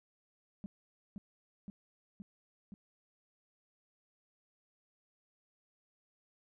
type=tone with echo; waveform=sine; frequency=199.8 Hz; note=G3; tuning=33 cents sharp; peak=-37 dBFS; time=0.64-0.66 s; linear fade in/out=0 ms; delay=520 ms; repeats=4; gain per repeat=-2 dB; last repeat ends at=2.74 s; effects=tanh soft clip ceiling -37 dBFS